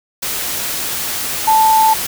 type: tone in noise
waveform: sine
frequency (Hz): 880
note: A5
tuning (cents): 0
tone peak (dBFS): -8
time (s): 1.47-1.94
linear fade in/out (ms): 10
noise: white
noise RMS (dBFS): -21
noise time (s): 0.22-2.07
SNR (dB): +10
effects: none